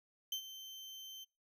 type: tone with ADSR envelope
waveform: 35% pulse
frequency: 3102 Hz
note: G7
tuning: 19 cents flat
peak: -33 dBFS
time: 0.32-1.25 s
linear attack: 3 ms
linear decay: 85 ms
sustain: -13 dB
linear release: 20 ms
effects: noise-tail reverb RT60 0.3 s tail -25 dB re dry